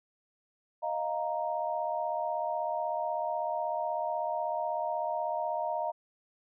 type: chord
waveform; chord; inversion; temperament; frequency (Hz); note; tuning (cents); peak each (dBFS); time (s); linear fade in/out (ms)
sine; Eb suspended second; none; equal; 622.3 / 698.5 / 932.3; Eb5 / F5 / Bb5; 0 / 0 / 0; -34; 0.82-5.92; 20
effects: none